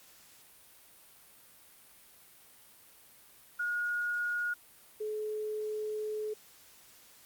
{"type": "tone pair in turn", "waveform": "sine", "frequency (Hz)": [1439, 427.8], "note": ["F#6", "A4"], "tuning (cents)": [-49, -49], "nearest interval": "octave + major sixth", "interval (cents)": 2100, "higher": "first", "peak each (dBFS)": [-30, -33], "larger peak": "first", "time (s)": [[3.59, 4.54], [5, 6.34]], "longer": "second", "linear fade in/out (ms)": 10, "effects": ["white hiss -58 dBFS RMS until 7.25 s", "Opus 48 kbps"]}